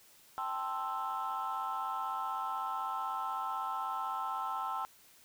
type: chord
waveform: sine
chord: A minor seventh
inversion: third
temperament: equal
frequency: 784 / 880 / 1046.5 / 1318.5 Hz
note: G5 / A5 / C6 / E6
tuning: 0 / 0 / 0 / 0 cents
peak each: -39 / -39 / -38 / -37 dBFS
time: 0.38-4.85 s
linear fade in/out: 0 ms
effects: tanh soft clip ceiling -28 dBFS + white hiss -61 dBFS RMS until 5.24 s